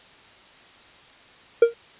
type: tone with exponential decay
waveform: triangle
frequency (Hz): 466.2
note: A#4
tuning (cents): 0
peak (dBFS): -5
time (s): 1.62-1.74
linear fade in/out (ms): 5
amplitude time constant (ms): 26
effects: white hiss -50 dBFS RMS until 1.99 s + resampled to 8000 Hz